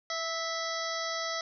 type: harmonic tone with a mistuned harmonic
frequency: 659.3 Hz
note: E5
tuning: in tune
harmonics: 1 / 2 / 3 / 5 / 6 / 7 / 8 / 9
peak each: -37 / -37 / -38 / -44 / -42 / -43 / -40 / -43 dBFS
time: 0.1-1.41 s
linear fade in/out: 2 ms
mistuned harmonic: 2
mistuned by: -18 cents
effects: none